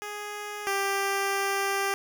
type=tone pair in turn; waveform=10% pulse; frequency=415.3 / 394.4 Hz; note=G#4 / G4; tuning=0 / +11 cents; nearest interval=minor second; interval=89 cents; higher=first; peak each=-26 / -17 dBFS; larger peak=second; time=0.02-0.67 / 0.67-1.94 s; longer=second; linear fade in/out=0 ms; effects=none